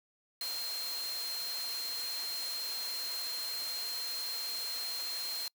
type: tone in noise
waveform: sine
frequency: 4186 Hz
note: C8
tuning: in tune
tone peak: -36 dBFS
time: 0.41-5.48 s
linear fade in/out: 2 ms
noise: white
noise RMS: -42 dBFS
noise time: 0.41-5.48 s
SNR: +3 dB
effects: noise-tail reverb RT60 0.1 s tail -26 dB re dry + high-pass 400 Hz 12 dB/octave